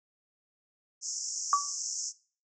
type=band-pass noise; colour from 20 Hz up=white; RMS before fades=-36 dBFS; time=1.01-2.13 s; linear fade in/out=50 ms; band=5300 to 7300 Hz; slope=96 dB/octave
type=tone with exponential decay; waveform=sine; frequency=1146 Hz; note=D6; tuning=43 cents flat; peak=-17 dBFS; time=1.53-1.71 s; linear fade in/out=1 ms; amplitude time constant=38 ms
effects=noise-tail reverb RT60 0.4 s tail -19 dB re dry